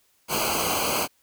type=noise with comb filter; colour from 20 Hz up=pink; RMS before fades=-25 dBFS; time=0.28-1.08 s; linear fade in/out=50 ms; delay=0.55 ms; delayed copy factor=-1; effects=white hiss -65 dBFS RMS until 1.22 s